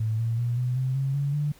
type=tone with pitch steps; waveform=sine; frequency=110.1 / 114.78 / 119.65 / 124.73 / 130.03 / 135.55 / 141.31 / 147.31 Hz; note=A2 / A#2 / A#2 / B2 / C3 / C#3 / C#3 / D3; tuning=+2 / -26 / +46 / +18 / -10 / -38 / +34 / +6 cents; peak=-23 dBFS; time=0-1.52 s; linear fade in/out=5 ms; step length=190 ms; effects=pink hiss -55 dBFS RMS until 1.59 s